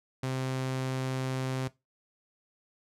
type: tone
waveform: sawtooth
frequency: 130.81 Hz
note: C3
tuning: in tune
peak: -26 dBFS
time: 0.23-1.68 s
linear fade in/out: 5 ms
effects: noise-tail reverb RT60 0.2 s tail -18 dB re dry + low-pass 10000 Hz 12 dB/octave